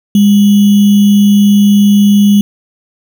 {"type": "tone with sample-and-hold", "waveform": "sine", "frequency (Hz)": 203.5, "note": "G#3", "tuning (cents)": -35, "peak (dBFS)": -3, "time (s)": [0.15, 2.41], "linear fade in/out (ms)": 2, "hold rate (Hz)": 3150, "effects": []}